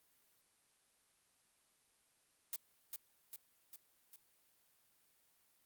blue noise with echo, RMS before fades -41 dBFS, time 2.53-2.56 s, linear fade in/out 0 ms, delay 400 ms, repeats 4, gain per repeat -4 dB, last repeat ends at 4.16 s, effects white hiss -74 dBFS RMS until 5.65 s + Opus 32 kbps

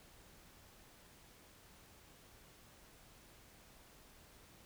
silence, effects pink hiss -62 dBFS RMS until 4.65 s

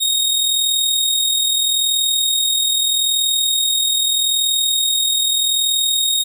sawtooth tone with amplitude modulation, 3732 Hz, A#7, 1 cent sharp, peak -10 dBFS, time 0-6.24 s, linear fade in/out 20 ms, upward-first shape sine, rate 40.8 Hz, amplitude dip 40%, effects none

